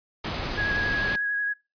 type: noise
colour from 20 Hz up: pink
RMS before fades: -30 dBFS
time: 0.24-1.16 s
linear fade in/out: 5 ms
type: tone with vibrato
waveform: sine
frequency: 1661.2 Hz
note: G#6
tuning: in tune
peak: -24 dBFS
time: 0.57-1.54 s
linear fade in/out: 20 ms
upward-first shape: sine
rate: 11 Hz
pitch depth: 17 cents each way
effects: noise-tail reverb RT60 0.3 s tail -26 dB re dry + resampled to 11025 Hz